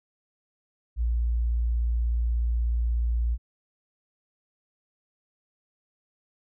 sine tone, 58.3 Hz, A#1, 1 cent sharp, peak -22 dBFS, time 0.96-3.38 s, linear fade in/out 50 ms, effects none

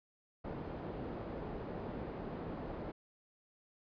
white low-pass noise, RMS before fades -43 dBFS, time 0.44-2.92 s, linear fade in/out 10 ms, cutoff 510 Hz, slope 12 dB/octave, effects resampled to 11025 Hz

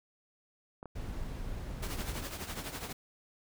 clicks, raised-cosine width 1 ms, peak -30 dBFS, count 2, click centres 0.829 / 0.857 s
brown noise, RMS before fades -39 dBFS, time 0.95-2.24 s, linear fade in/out 10 ms
pink noise with tremolo, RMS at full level -38 dBFS, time 1.82-2.93 s, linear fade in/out 10 ms, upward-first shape triangle, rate 12 Hz, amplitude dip 70%
effects none

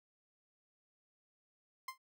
30% pulse tone with exponential decay, 1046.5 Hz, C6, in tune, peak -35 dBFS, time 1.88-1.98 s, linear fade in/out 5 ms, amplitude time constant 21 ms, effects none

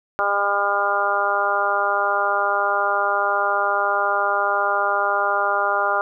harmonic tone, 201.6 Hz, G3, 49 cents sharp, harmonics 2 / 3 / 4 / 5 / 6 / 7, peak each -30 / -25 / -24 / -27 / -23 / -23 dBFS, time 0.19-6.01 s, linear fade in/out 0 ms, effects none

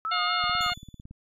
sine tone with vibrato, 1281 Hz, E6, 50 cents flat, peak -27 dBFS, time 0.05-0.7 s, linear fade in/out 0 ms, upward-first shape sine, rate 4.2 Hz, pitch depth 66 cents each way
harmonic tone, 713 Hz, F5, 36 cents sharp, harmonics 1 / 2 / 3 / 4 / 5 / 6, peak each -33 / -33 / -33 / -33 / -33 / -33 dBFS, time 0.11-0.74 s, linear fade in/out 10 ms
click train, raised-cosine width 5 ms, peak -31 dBFS, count 13, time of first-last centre 0.44-1.11 s, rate 17.9 Hz
30% pulse tone with exponential decay, 3472 Hz, A7, 24 cents flat, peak -30 dBFS, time 0.61-1.01 s, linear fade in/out 1 ms, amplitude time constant 85 ms
effects resampled to 32000 Hz

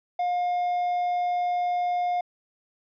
triangle tone, 712 Hz, F5, 33 cents sharp, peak -21 dBFS, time 0.19-2.21 s, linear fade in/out 5 ms, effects resampled to 11025 Hz

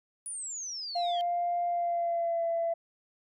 sine exponential sweep, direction down, 9890 to 3136 Hz, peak -35 dBFS, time 0.26-1.21 s, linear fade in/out 0 ms
sine tone with pitch glide, 698.5 to 671.2 Hz, F5 to E5, 0 to +31 cents, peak -26 dBFS, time 0.95-2.74 s, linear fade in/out 10 ms, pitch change -69 cents, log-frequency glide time 1.67-2.45 s
effects tanh soft clip ceiling -22 dBFS

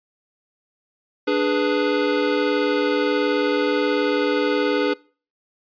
square chord, G# diminished, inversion second, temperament equal, 293.7 / 415.3 / 493.9 Hz, D4 / G#4 / B4, 0 / 0 / 0 cents, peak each -23 dBFS, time 1.27-4.94 s, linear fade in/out 10 ms, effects noise-tail reverb RT60 0.4 s tail -24 dB re dry + resampled to 11025 Hz

